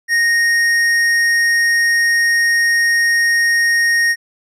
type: tone with hard clipping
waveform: sine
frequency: 1860 Hz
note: A#6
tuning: 4 cents flat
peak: -13 dBFS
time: 0.08-4.16 s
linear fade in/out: 50 ms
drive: 10 dB
effects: none